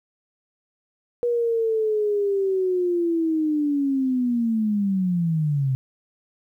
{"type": "linear sweep", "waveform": "sine", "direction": "down", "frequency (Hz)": [483.1, 128.8], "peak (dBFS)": -19, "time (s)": [1.23, 5.75], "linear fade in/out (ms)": 0, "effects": ["10-bit"]}